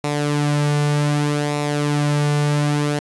sawtooth tone with flanger, 146.83 Hz, D3, in tune, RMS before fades -19 dBFS, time 0.04-2.99 s, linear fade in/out 0 ms, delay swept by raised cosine 0.63 to 3.13 ms, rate 0.65 Hz, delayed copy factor -0.55, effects resampled to 24000 Hz + 9-bit

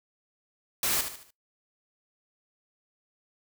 white noise with echo, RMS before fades -27 dBFS, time 0.83-1.01 s, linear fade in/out 2 ms, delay 74 ms, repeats 4, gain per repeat -8 dB, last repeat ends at 1.306 s, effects noise-tail reverb RT60 0.2 s tail -26 dB re dry

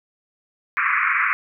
pink band-pass noise, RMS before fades -20 dBFS, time 0.77-1.33 s, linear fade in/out 0 ms, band 1100 to 2400 Hz, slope 96 dB/octave, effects none

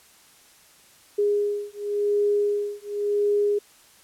sine beating tone pair, 410.8 / 411.72 Hz, G#4 / G#4, -19 / -15 cents, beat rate 0.92 Hz, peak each -24 dBFS, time 1.18-3.59 s, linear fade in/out 10 ms, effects white hiss -54 dBFS RMS until 4.03 s + low-pass 12000 Hz 12 dB/octave

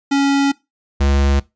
square tone pair in turn, 278.5 / 69.62 Hz, C#4 / C#2, +8 / +8 cents, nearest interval 2 octaves, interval 2400 cents, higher first, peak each -13 dBFS, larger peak neither, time 0.11-0.52 / 1-1.4 s, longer first, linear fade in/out 10 ms, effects noise-tail reverb RT60 0.2 s tail -20 dB re dry + resampled to 16000 Hz

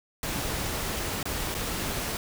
pink noise with dropouts, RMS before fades -31 dBFS, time 0.23-2.17 s, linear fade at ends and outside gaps 1 ms, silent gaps 1.229-1.255 / 1.543-1.549 s, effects none

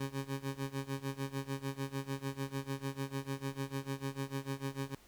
20% pulse tone with tremolo, 136.5 Hz, C#3, 26 cents flat, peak -29 dBFS, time 0-4.95 s, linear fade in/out 5 ms, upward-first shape sine, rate 6.7 Hz, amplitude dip 90%, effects pink hiss -62 dBFS RMS until 5.07 s

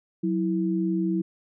sine tone pair together, 184.8 / 327.5 Hz, F#3 / E4, -2 / -11 cents, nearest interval minor seventh, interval 991 cents, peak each -25 dBFS, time 0.23-1.22 s, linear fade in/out 10 ms, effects none

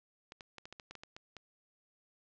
clicks, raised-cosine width 0.2 ms, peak -30 dBFS, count 11, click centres 0.321 / 0.408 / 0.583 / 0.655 / 0.726 / 0.798 / 0.91 / 0.953 / 1.035 / 1.165 / 1.367 s, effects low-pass 6000 Hz 12 dB/octave

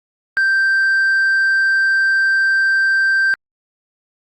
triangle tone with hard clipping, 1568 Hz, G6, in tune, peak -11 dBFS, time 0.37-3.34 s, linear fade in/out 0 ms, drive 1 dB, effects Opus 48 kbps

